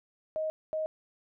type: tone bursts at uneven times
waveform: sine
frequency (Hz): 627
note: D#5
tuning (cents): +13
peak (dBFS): -29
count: 2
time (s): 0.36-0.5 / 0.73-0.86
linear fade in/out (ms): 0
effects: none